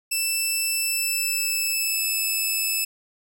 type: tone with pitch glide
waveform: 10% pulse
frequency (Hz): 2651 to 2615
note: E7 to E7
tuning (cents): +9 to -15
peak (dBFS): -14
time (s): 0.11-2.85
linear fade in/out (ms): 10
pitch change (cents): -24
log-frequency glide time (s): 0.72-2.17
effects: none